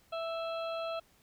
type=harmonic tone with a mistuned harmonic; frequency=659.3 Hz; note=E5; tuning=in tune; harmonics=1 / 2 / 4 / 5 / 6; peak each=-35 / -41 / -47 / -49 / -51 dBFS; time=0.12-1 s; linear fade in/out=10 ms; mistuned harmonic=6; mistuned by=+49 cents; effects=pink hiss -66 dBFS RMS until 1.22 s